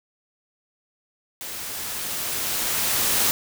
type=noise with level ramp; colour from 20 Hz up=white; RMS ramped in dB=-34 to -20 dBFS; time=1.41-3.31 s; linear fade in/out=0 ms; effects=none